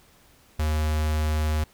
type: tone with notch filter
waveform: square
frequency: 76.9 Hz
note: D#2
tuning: 20 cents flat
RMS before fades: -24 dBFS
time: 0.59-1.64 s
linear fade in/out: 5 ms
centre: 300 Hz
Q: 1.4
effects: pink hiss -57 dBFS RMS until 1.73 s